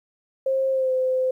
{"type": "tone with pitch glide", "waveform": "sine", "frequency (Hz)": [532, 515.7], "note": ["C5", "C5"], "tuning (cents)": [29, -25], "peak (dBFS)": -19, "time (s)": [0.46, 1.31], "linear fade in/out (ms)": 5, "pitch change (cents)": -54, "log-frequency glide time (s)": [0.71, 0.92], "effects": ["10-bit"]}